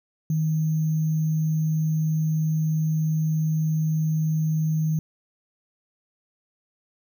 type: tone with sample-and-hold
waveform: sine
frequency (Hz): 157.2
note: D#3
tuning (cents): +18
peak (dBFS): -20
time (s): 0.3-4.99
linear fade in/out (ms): 2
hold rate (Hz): 6300
effects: none